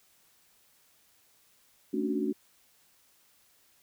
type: chord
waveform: sine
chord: D major seventh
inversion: second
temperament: equal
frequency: 220 / 277.2 / 293.7 / 370 Hz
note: A3 / C#4 / D4 / F#4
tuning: 0 / 0 / 0 / 0 cents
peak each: -33 dBFS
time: 1.93-2.33 s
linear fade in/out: 10 ms
effects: white hiss -65 dBFS RMS until 3.82 s